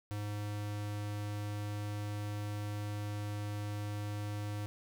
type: tone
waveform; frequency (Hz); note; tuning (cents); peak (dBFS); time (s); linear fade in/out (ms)
square; 103.83; G#2; 0; -37; 0.11-4.66; 0
effects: none